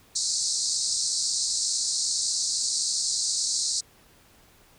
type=band-pass noise; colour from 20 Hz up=pink; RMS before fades=-27 dBFS; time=0.15-3.81 s; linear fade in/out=10 ms; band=4100 to 8800 Hz; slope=96 dB/octave; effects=pink hiss -57 dBFS RMS until 4.78 s